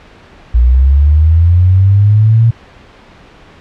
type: linear sweep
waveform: sine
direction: up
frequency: 57.6 to 116.6 Hz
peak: -4 dBFS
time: 0.54-2.51 s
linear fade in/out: 10 ms
effects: pink hiss -39 dBFS RMS until 3.6 s + low-pass 3000 Hz 12 dB/octave